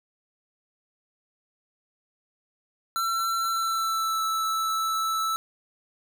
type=tone with pitch glide; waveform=square; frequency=1348 to 1315.7 Hz; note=E6 to E6; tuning=+38 to -4 cents; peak=-25 dBFS; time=2.96-5.36 s; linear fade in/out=0 ms; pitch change=-42 cents; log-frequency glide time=3.45-4.23 s; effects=none